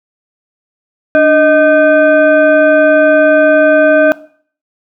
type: tone with frequency modulation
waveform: sine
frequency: 622.3 Hz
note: D#5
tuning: in tune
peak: -4 dBFS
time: 1.15-4.12 s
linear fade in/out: 0 ms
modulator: 917 Hz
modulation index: 0.9
effects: noise-tail reverb RT60 0.5 s tail -19 dB re dry